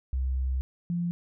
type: tone pair in turn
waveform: sine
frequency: 65 / 173.13 Hz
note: C2 / F3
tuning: -11 / -15 cents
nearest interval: octave + perfect fourth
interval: 1696 cents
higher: second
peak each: -25 / -26 dBFS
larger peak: first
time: 0.13-0.61 / 0.9-1.11 s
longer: first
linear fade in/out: 0 ms
effects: none